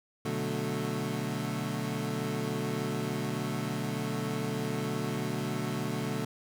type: chord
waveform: 25% pulse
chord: B minor seventh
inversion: none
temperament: equal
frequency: 123.47 / 146.83 / 185 / 220 Hz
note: B2 / D3 / F#3 / A3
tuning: 0 / 0 / 0 / 0 cents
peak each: -33 / -32 / -35 / -32 dBFS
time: 0.25-6.25 s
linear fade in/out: 5 ms
effects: none